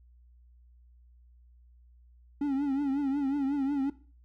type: tone with vibrato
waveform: triangle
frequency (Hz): 278.4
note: C#4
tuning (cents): +8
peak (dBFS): -24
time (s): 2.41-3.9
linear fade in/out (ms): 5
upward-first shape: triangle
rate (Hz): 5.5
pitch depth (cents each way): 100
effects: noise-tail reverb RT60 0.4 s tail -18 dB re dry + added 60 Hz sine -55 dBFS peak until 4.24 s